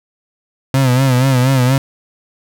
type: tone with vibrato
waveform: 35% pulse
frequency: 129.8 Hz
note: C3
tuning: 13 cents flat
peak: -8 dBFS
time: 0.74-1.78 s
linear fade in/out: 2 ms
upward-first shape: sine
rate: 4.2 Hz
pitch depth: 84 cents each way
effects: none